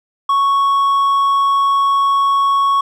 sine tone with hard clipping, 1108.7 Hz, C#6, in tune, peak -12 dBFS, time 0.29-2.81 s, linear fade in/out 5 ms, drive 3 dB, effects none

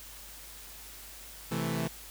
sawtooth chord, A minor, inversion first, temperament equal, 130.81 / 164.81 / 220 Hz, C3 / E3 / A3, 0 / 0 / 0 cents, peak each -32 / -29 / -31 dBFS, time 1.51-1.88 s, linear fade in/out 10 ms, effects added 50 Hz sine -53 dBFS peak until 2.1 s + white hiss -48 dBFS RMS until 2.1 s

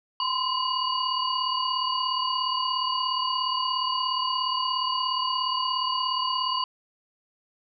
sine tone cluster, 1012 / 1049 / 2897 / 4572 Hz, B5 / C6 / F#7 / D8, +42 / +4 / -37 / -47 cents, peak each -29 / -29 / -30 / -31 dBFS, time 0.2-6.64 s, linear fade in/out 2 ms, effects none

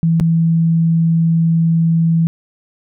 sine tone with dropouts, 164.81 Hz, E3, in tune, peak -10 dBFS, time 0.03-2.27 s, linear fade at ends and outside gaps 0 ms, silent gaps 0.199-0.209 s, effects none

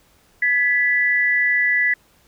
sine tone pair together, 1698 / 1975.5 Hz, G#6 / B6, +38 / 0 cents, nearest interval minor third, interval 262 cents, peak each -21 / -16 dBFS, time 0.42-1.94 s, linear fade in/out 5 ms, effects pink hiss -57 dBFS RMS until 2.27 s

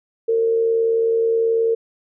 sine tone with amplitude modulation, 455.5 Hz, A#4, 40 cents flat, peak -13 dBFS, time 0.28-1.75 s, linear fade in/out 10 ms, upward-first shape sine, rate 78.6 Hz, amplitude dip 40%, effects none

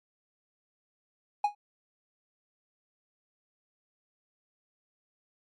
triangle tone with exponential decay, 827 Hz, G#5, 8 cents flat, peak -17 dBFS, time 1.44-1.55 s, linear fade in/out 5 ms, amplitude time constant 23 ms, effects MP3 48 kbps

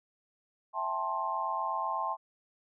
sine chord, A minor seventh, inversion second, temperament just, 660 / 792 / 880 / 1056 Hz, E5 / G5 / A5 / C6, +2 / +18 / 0 / +16 cents, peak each -39 / -38 / -35 / -33 dBFS, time 0.73-2.17 s, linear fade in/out 50 ms, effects none

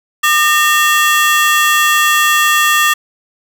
30% pulse ring-modulated tone, 1518 Hz, F#6, 44 cents sharp, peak -3 dBFS, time 0.23-2.94 s, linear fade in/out 10 ms, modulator 314 Hz, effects none

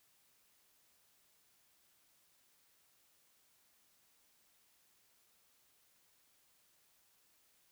silence, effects white hiss -72 dBFS RMS until 7.71 s

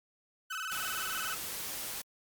30% pulse tone with vibrato, 1396.9 Hz, F6, in tune, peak -33 dBFS, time 0.5-1.35 s, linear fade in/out 10 ms, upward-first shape square, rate 20 Hz, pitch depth 130 cents each way
white noise, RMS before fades -39 dBFS, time 0.71-2.02 s, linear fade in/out 10 ms
effects Opus 48 kbps

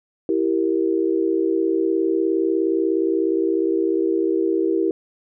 sine chord, E diminished, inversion none, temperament equal with one note detuned, 329.6 / 389.3 / 466.2 Hz, E4 / G4 / Bb4, 0 / -12 / 0 cents, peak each -20 / -21 / -25 dBFS, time 0.29-4.91 s, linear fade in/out 2 ms, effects none

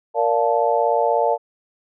sine chord, Bb major seventh, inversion none, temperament just, 466.2 / 582.7 / 699.2 / 874.1 Hz, Bb4 / D5 / F5 / A5, 0 / -14 / +2 / -12 cents, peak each -21 dBFS, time 0.14-1.38 s, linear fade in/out 50 ms, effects none

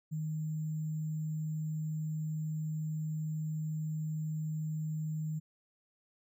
sine tone with sample-and-hold, 155.56 Hz, D#3, in tune, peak -33 dBFS, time 0.11-5.4 s, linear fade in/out 20 ms, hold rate 7350 Hz, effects none

